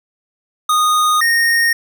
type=tone pair in turn; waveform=square; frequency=1236 / 1851.9 Hz; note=D#6 / A#6; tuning=-12 / -12 cents; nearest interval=perfect fifth; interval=700 cents; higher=second; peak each=-12 dBFS; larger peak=neither; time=0.69-1.21 / 1.21-1.73 s; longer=neither; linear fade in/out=5 ms; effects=none